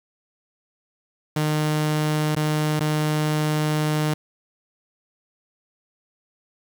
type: tone with dropouts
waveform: sawtooth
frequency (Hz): 152.7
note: D#3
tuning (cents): -32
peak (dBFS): -16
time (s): 1.36-4.14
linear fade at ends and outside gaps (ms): 5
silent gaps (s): 2.352-2.364 / 2.795-2.805
effects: 7-bit